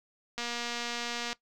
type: click train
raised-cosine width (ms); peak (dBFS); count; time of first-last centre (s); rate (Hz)
0.2; -18; 227; 0.38-1.33; 238
effects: noise-tail reverb RT60 0.1 s tail -19 dB re dry